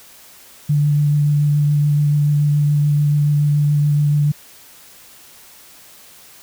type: tone with vibrato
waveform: sine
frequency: 146.83 Hz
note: D3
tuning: in tune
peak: -12 dBFS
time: 0.69-4.32 s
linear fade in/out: 10 ms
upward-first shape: triangle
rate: 7 Hz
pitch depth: 16 cents each way
effects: white hiss -44 dBFS RMS until 6.42 s